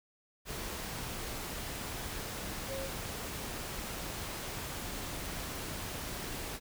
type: tone in noise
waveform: sine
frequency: 539 Hz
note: C#5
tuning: 49 cents flat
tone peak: -38 dBFS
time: 2.67-2.9 s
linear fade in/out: 50 ms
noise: pink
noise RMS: -40 dBFS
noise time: 0.45-6.6 s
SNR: -1 dB
effects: none